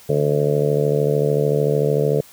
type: harmonic tone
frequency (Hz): 73.42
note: D2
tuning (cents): 0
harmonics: 2 / 3 / 4 / 5 / 6 / 7 / 8 / 9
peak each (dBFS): -20 / -30 / -31 / -30 / -19 / -23 / -27 / -31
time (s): 0.09-2.21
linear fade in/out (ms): 5
effects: white hiss -46 dBFS RMS until 2.32 s